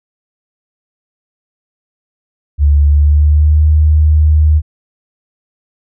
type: tone with pitch glide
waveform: sine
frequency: 72.4 to 76.66 Hz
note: D2 to D#2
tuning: -24 to -25 cents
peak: -5 dBFS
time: 2.58-4.62 s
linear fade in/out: 50 ms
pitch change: +99 cents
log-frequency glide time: 2.83-3.65 s
effects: none